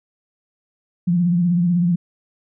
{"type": "tone with vibrato", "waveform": "sine", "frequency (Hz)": 174.61, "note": "F3", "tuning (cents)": 0, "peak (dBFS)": -14, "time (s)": [1.07, 1.96], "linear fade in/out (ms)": 10, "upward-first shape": "sine", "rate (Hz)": 16, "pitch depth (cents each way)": 62, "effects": []}